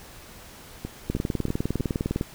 two click trains, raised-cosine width 3 ms, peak -18 / -12 dBFS, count 4 / 23, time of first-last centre 0.85-1.799 / 1.1-2.211 s, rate 3.16 / 19.8 Hz, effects pink hiss -46 dBFS RMS until 2.34 s

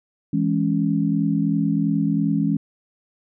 sine chord, C# minor, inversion first, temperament equal, 164.81 / 207.7 / 277.2 Hz, E3 / G#3 / C#4, 0 / 0 / 0 cents, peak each -22 dBFS, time 0.33-2.57 s, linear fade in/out 5 ms, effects none

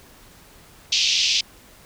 pink band-pass noise, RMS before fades -20 dBFS, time 0.92-1.41 s, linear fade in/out 5 ms, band 2600 to 6000 Hz, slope 48 dB/octave, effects pink hiss -49 dBFS RMS until 1.85 s

